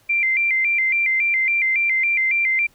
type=tone with vibrato; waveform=sine; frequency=2217 Hz; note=C#7; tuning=in tune; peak=-16 dBFS; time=0.09-2.67 s; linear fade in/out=10 ms; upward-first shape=square; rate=3.6 Hz; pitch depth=110 cents each way; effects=pink hiss -57 dBFS RMS until 2.74 s